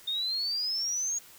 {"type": "exponential sweep", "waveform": "sine", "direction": "up", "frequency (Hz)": [3634, 6690], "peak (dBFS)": -28, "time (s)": [0.07, 1.19], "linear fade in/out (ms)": 10, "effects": ["white hiss -53 dBFS RMS until 1.38 s"]}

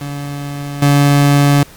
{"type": "tone with level steps", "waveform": "30% pulse", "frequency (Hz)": 142.8, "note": "D3", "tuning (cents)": -48, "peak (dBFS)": [-19, -5], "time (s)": [0.01, 1.63], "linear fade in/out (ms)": 2, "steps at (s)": 0.82, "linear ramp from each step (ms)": 5, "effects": ["pink hiss -40 dBFS RMS until 1.76 s", "Opus 48 kbps"]}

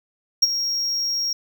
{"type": "tone with ADSR envelope", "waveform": "triangle", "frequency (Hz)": 5588, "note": "F8", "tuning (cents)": 0, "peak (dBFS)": -8, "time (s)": [0.42, 1.33], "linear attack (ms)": 11, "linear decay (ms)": 27, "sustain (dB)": -12, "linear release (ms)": 3, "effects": []}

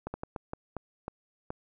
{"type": "slowing click train", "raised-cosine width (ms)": 1, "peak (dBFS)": -21, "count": 8, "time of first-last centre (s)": [0.07, 1.504], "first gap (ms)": 70, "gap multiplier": 1.35, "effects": []}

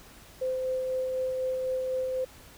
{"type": "tone with tremolo", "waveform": "sine", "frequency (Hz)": 516, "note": "C5", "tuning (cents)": -24, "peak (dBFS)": -26, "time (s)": [0.41, 2.25], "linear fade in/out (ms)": 10, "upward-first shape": "sine", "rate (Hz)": 4, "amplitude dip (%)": 25, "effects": ["added 50 Hz sine -59 dBFS peak until 2.57 s", "pink hiss -52 dBFS RMS until 2.57 s"]}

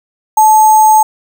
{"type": "tone with sample-and-hold", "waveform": "sine", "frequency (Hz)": 866, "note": "A5", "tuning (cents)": -28, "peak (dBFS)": -3, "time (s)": [0.37, 1.03], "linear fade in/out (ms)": 5, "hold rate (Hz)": 7350, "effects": []}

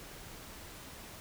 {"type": "silence", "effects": ["pink hiss -49 dBFS RMS until 1.2 s"]}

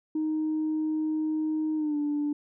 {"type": "tone with pitch glide", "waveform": "sine", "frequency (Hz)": [311.1, 293.6], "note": ["D#4", "D4"], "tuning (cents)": [0, 0], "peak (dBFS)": -24, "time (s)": [0.15, 2.33], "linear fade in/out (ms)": 5, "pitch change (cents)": -100, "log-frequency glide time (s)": [1.76, 1.97], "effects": ["tanh soft clip ceiling -22 dBFS"]}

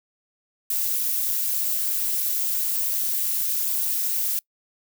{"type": "noise with amplitude modulation", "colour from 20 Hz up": "violet", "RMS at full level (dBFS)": -21, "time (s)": [0.7, 4.39], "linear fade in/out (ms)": 2, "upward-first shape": "sine", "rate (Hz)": 291, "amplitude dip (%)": 75, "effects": ["noise-tail reverb RT60 0.1 s tail -24 dB re dry"]}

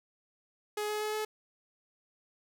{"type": "tone with pitch steps", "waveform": "sawtooth", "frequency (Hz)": [420, 423.2, 426.4, 429.6], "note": ["G#4", "G#4", "G#4", "A4"], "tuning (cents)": [19, 33, 46, -41], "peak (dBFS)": -28, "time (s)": [0.77, 1.25], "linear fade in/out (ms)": 5, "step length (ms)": 120, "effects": []}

